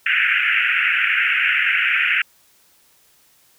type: band-pass noise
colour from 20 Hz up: white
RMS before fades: -18 dBFS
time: 0.06-2.22 s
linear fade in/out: 5 ms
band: 1400 to 2800 Hz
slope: 96 dB/octave
effects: white hiss -56 dBFS RMS until 3.58 s